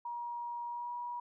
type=tone with pitch glide; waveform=sine; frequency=952 to 964.2 Hz; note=A#5 to B5; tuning=+36 to -42 cents; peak=-37 dBFS; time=0.05-1.2 s; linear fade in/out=5 ms; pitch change=+22 cents; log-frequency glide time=0.68-0.92 s; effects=none